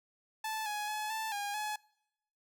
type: tone with pitch steps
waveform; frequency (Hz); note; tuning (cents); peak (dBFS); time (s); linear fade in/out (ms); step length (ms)
sawtooth; 874 / 837 / 852 / 881 / 814 / 848; A5 / G#5 / G#5 / A5 / G#5 / G#5; -12 / +13 / +44 / +2 / -35 / +36; -31; 0.44-1.76; 5; 220
effects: noise-tail reverb RT60 0.8 s tail -24 dB re dry